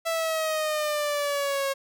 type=exponential sweep; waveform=sawtooth; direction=down; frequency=663 to 544 Hz; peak=-21 dBFS; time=0.05-1.74 s; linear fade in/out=20 ms; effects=none